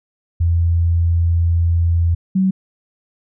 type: tone pair in turn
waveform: sine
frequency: 84.6 / 189.45 Hz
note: E2 / F#3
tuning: +45 / +41 cents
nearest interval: octave + major second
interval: 1396 cents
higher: second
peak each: -12 dBFS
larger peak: neither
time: 0.4-2.15 / 2.35-2.51 s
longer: first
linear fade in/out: 10 ms
effects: none